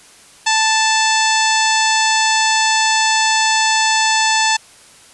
harmonic tone with a mistuned harmonic, 880 Hz, A5, in tune, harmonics 1 / 2 / 3 / 4 / 5 / 6 / 7 / 8 / 9, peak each -16 / -19 / -21 / -22 / -23 / -24 / -24 / -25 / -26 dBFS, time 0.46-4.57 s, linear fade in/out 10 ms, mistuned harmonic 6, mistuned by -22 cents, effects white hiss -44 dBFS RMS until 5.13 s + resampled to 24000 Hz

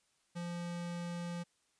square tone, 173.1 Hz, F3, 15 cents flat, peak -39 dBFS, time 0.35-1.44 s, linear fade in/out 20 ms, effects white hiss -75 dBFS RMS until 1.79 s + resampled to 22050 Hz

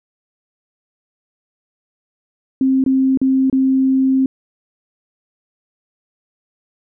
sine tone with dropouts, 264.6 Hz, C4, 20 cents sharp, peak -11 dBFS, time 2.61-4.26 s, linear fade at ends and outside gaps 2 ms, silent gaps 2.84-2.862 / 3.174-3.215 / 3.499-3.527 s, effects none

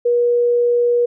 sine tone, 480.6 Hz, B4, 47 cents flat, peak -12 dBFS, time 0.05-1.06 s, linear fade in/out 10 ms, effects none

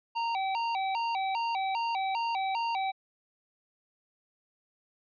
square tone with vibrato, 844 Hz, G#5, 28 cents sharp, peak -29 dBFS, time 0.15-2.92 s, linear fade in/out 20 ms, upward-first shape square, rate 2.5 Hz, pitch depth 160 cents each way, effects resampled to 11025 Hz

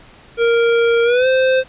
square tone with pitch glide, 466.2 to 520.3 Hz, A#4 to C5, 0 to -10 cents, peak -12 dBFS, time 0.37-1.64 s, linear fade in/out 50 ms, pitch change +190 cents, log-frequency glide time 1.04-1.27 s, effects pink hiss -44 dBFS RMS until 1.68 s + resampled to 8000 Hz

